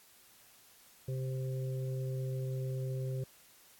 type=harmonic tone; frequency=130.81 Hz; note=C3; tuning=in tune; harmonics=1 / 3 / 4; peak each=-34 / -44 / -46 dBFS; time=1.08-3.24 s; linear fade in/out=5 ms; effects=white hiss -61 dBFS RMS until 3.79 s + AAC 64 kbps